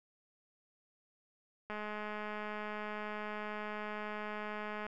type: click train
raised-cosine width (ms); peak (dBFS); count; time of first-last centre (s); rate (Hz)
0.5; -27; 669; 1.7-4.866; 211
effects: none